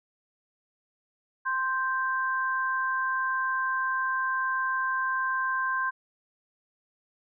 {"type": "tone pair together", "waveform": "sine", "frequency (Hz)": [1046.5, 1568], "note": ["C6", "G6"], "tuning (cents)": [0, 0], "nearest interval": "perfect fifth", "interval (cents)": 700, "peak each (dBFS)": -28, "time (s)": [1.45, 5.91], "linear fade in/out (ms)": 20, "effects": []}